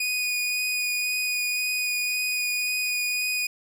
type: tone with vibrato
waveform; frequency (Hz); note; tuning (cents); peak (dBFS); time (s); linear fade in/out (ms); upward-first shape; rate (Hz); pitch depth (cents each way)
sawtooth; 2473; D#7; -11; -21; 0-3.47; 5; triangle; 1.9; 11
effects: none